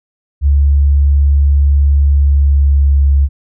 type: tone with pitch glide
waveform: sine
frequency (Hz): 70.8 to 69.78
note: C#2 to C#2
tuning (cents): +37 to +12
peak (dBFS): -6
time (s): 0.41-3.29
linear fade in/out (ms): 50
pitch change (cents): -25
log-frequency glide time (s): 2.08-3.04
effects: none